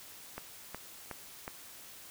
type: click train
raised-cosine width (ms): 0.5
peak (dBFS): -24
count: 4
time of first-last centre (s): 0.38-1.479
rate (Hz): 2.73
effects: white hiss -51 dBFS RMS until 2.1 s